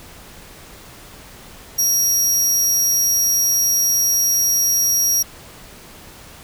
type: tone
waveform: sawtooth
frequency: 5670 Hz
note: F8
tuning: 25 cents sharp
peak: -12 dBFS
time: 1.78-5.23 s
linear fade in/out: 10 ms
effects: pink hiss -41 dBFS RMS until 6.43 s